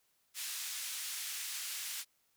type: band-pass noise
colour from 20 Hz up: white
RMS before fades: -41 dBFS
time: 0.34-2.05 s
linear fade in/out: 50 ms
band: 1900 to 11000 Hz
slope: 12 dB/octave
effects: white hiss -75 dBFS RMS until 2.36 s